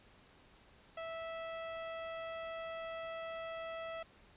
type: tone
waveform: sawtooth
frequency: 656 Hz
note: E5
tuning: 9 cents flat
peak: -37 dBFS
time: 0.97-4.03 s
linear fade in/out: 5 ms
effects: pink hiss -63 dBFS RMS until 4.36 s + resampled to 8000 Hz